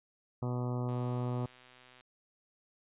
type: harmonic tone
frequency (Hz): 123.47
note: B2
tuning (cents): 0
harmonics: 1 / 2 / 3 / 4 / 5 / 6 / 7 / 8 / 9 / 10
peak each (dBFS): -33 / -39 / -43 / -45 / -47 / -49 / -50 / -51 / -52 / -53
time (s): 0.42-1.46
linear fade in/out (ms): 5
type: click train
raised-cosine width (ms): 0.2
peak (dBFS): -39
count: 142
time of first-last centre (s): 0.89-2.009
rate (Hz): 126
effects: resampled to 8000 Hz